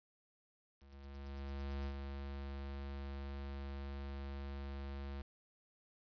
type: tone with ADSR envelope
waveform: square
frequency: 69.3 Hz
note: C#2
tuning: in tune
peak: -39 dBFS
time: 0.76-5.22 s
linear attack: 1100 ms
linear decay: 67 ms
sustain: -4 dB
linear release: 4 ms
effects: resampled to 11025 Hz + 11-bit